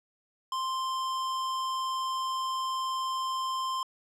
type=tone; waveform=square; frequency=1046.5 Hz; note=C6; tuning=in tune; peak=-30 dBFS; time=0.52-3.83 s; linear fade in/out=2 ms; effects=low-pass 8000 Hz 12 dB/octave